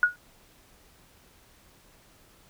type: tone with exponential decay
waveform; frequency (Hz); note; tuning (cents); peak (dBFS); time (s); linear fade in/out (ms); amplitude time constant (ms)
sine; 1452; F#6; -33; -13; 0.03-0.16; 1; 28
effects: pink hiss -58 dBFS RMS until 2.49 s